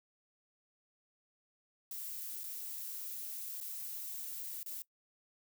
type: noise with dropouts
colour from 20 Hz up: violet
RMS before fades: -43 dBFS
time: 1.91-4.82 s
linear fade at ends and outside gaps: 1 ms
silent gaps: 2.435-2.44 / 3.603-3.611 / 4.63-4.661 s
effects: noise-tail reverb RT60 0.1 s tail -20 dB re dry